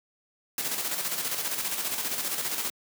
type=noise with tremolo; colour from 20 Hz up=white; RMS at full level=-29 dBFS; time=0.58-2.7 s; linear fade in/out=2 ms; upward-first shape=square; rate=15 Hz; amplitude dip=45%; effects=high-pass 150 Hz 12 dB/octave

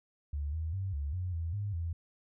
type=tone with pitch steps; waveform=sine; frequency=72.5 / 80 / 96.1 / 71.6 / 90.9 / 82.8 / 102.3 / 83.9 Hz; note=D2 / D#2 / G2 / D2 / F#2 / E2 / G#2 / E2; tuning=-22 / +49 / -34 / -43 / -30 / +8 / -26 / +31 cents; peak=-32 dBFS; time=0.33-1.93 s; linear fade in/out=5 ms; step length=200 ms; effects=none

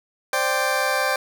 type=chord; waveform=20% pulse; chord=C suspended second; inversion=none; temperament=just; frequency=523.3 / 588.7 / 784.9 Hz; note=C5 / D5 / G5; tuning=0 / +4 / +2 cents; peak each=-20 dBFS; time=0.33-1.16 s; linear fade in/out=2 ms; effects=none

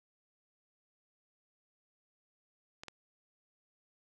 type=clicks; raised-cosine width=0.2 ms; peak=-27 dBFS; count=2; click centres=2.835 / 2.883 s; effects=none

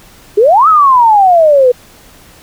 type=exponential two-way sweep; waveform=sine; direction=up then down; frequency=390 to 1318.5 to 483.1 Hz; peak=-3 dBFS; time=0.37-1.72 s; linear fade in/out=10 ms; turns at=0.68 s; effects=pink hiss -40 dBFS RMS until 2.42 s

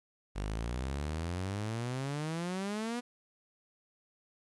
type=exponential sweep; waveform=sawtooth; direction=up; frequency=48.26 to 246.9 Hz; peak=-30 dBFS; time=0.35-3.01 s; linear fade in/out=20 ms; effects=resampled to 24000 Hz + 11-bit

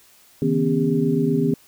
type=tone cluster; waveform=sine; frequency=140.9 / 160.5 / 243.1 / 271 / 402.2 Hz; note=C#3 / E3 / B3 / C#4 / G4; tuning=+29 / -46 / -27 / -39 / +44 cents; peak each=-30 / -22 / -22 / -23 / -23 dBFS; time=0.42-1.54 s; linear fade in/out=2 ms; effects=white hiss -53 dBFS RMS until 1.67 s

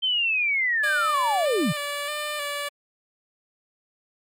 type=linear sweep; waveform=sine; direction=down; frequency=3136 to 119.1 Hz; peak=-20 dBFS; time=0.02-1.73 s; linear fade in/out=20 ms
type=tone with vibrato; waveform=10% pulse; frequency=587.3 Hz; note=D5; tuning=in tune; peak=-19 dBFS; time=0.83-2.69 s; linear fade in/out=10 ms; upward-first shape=square; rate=1.6 Hz; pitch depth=30 cents each way
effects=MP3 64 kbps

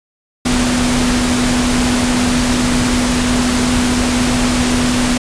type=tone in noise; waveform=sine; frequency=246.9 Hz; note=B3; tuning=in tune; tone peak=-14 dBFS; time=0.45-5.18 s; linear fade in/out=10 ms; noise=pink; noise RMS=-17 dBFS; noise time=0.45-5.18 s; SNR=0 dB; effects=resampled to 22050 Hz

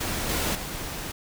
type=noise with level steps; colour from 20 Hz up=pink; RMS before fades=-29 / -26 / -34 dBFS; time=0-1.12 s; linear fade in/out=10 ms; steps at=0.29 / 0.55 s; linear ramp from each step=2 ms; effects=none

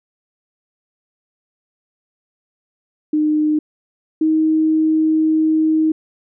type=tone pair in turn; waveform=sine; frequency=304.8 / 314.8 Hz; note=D#4 / D#4; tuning=-36 / +20 cents; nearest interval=minor second; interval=56 cents; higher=second; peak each=-13 / -12 dBFS; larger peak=second; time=3.13-3.59 / 4.21-5.92 s; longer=second; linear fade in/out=5 ms; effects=none

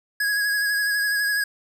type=tone with vibrato; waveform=square; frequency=1661.2 Hz; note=G#6; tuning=in tune; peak=-21 dBFS; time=0.2-1.44 s; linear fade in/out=5 ms; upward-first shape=sine; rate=12 Hz; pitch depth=27 cents each way; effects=none

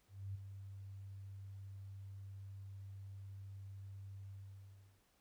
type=tone with ADSR envelope; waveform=sine; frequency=98 Hz; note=G2; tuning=in tune; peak=-40 dBFS; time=0.08-5.01 s; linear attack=270 ms; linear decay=10 ms; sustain=-8 dB; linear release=710 ms; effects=pink hiss -75 dBFS RMS until 5.2 s

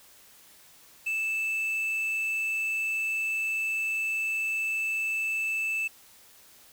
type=tone with quantisation; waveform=triangle; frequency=2635 Hz; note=E7; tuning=1 cent flat; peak=-25 dBFS; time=1.06-5.88 s; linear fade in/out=10 ms; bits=8; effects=white hiss -55 dBFS RMS until 6.72 s

